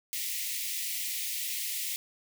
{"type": "high-pass noise", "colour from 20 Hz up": "white", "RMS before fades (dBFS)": -34, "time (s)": [0.13, 1.96], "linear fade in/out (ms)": 0, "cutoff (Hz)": 1900, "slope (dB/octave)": 96, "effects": []}